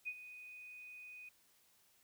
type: tone with ADSR envelope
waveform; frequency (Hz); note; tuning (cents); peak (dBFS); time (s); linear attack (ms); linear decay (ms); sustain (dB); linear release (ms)
sine; 2489; D#7; 0; -37; 0.05-1.29; 28; 55; -13; 4
effects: white hiss -71 dBFS RMS until 2.03 s